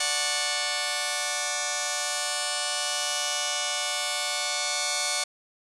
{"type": "chord", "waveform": "5% pulse", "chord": "D major seventh", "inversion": "none", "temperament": "just", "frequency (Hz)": [587.3, 734.2, 881, 1101.2], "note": ["D5", "F#5", "A5", "C#6"], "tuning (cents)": [0, -14, 2, -12], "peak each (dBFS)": [-19, -18, -24, -21], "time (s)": [0, 5.24], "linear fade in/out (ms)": 5, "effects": ["resampled to 24000 Hz"]}